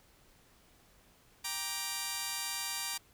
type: chord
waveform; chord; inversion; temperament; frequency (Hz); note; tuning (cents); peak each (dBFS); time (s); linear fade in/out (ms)
5% pulse; G minor; none; just; 784 / 940.8 / 1176; G5 / Bb5 / D6; 0 / +16 / +2; -31 / -27 / -30; 1.44-2.98; 10
effects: pink hiss -64 dBFS RMS until 3.13 s